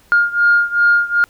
sine beating tone pair, 1414 / 1416.6 Hz, F6 / F6, +21 / +24 cents, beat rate 2.6 Hz, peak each -12 / -14 dBFS, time 0.12-1.24 s, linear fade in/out 0 ms, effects tanh soft clip ceiling -3 dBFS + pink hiss -51 dBFS RMS until 1.29 s

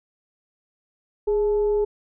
sine tone with frequency modulation, 415.3 Hz, G#4, in tune, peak -18 dBFS, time 1.27-1.85 s, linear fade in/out 10 ms, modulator 452 Hz, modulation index 0.27, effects none

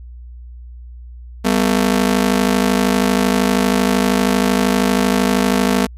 sawtooth ring-modulated tone, 223.1 Hz, A3, 24 cents sharp, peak -6 dBFS, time 1.44-5.87 s, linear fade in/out 20 ms, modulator 26.4 Hz, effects added 60 Hz sine -32 dBFS peak until 5.97 s + resampled to 32000 Hz

